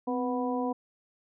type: harmonic tone with a mistuned harmonic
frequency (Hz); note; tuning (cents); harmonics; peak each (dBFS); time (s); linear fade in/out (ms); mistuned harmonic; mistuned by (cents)
246.4; B3; -4; 1 / 2 / 3 / 4; -30 / -33 / -35 / -36; 0.07-0.73; 10; 1; +62
effects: none